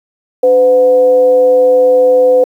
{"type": "tone with frequency modulation", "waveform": "sine", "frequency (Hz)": 507, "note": "B4", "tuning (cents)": 45, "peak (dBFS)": -4, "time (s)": [0.43, 2.44], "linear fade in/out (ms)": 5, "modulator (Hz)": 219, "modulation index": 0.31, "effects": ["high-pass 300 Hz 12 dB/octave", "7-bit"]}